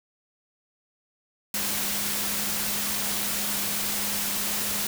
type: tone in noise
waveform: sine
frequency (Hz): 204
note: G#3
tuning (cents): -31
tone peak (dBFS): -39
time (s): 1.54-4.87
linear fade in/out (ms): 2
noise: white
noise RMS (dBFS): -28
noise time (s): 1.54-4.87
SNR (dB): -14
effects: none